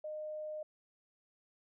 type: tone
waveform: sine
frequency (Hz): 613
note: D#5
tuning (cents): -26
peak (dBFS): -39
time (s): 0.04-0.63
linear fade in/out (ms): 5
effects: none